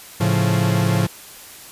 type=chord; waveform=45% pulse; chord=A augmented; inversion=none; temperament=equal; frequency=110 / 138.59 / 174.61 Hz; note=A2 / C#3 / E#3; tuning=0 / 0 / 0 cents; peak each=-19 / -22 / -20 dBFS; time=0.2-1.07 s; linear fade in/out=10 ms; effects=white hiss -40 dBFS RMS until 1.71 s + resampled to 32000 Hz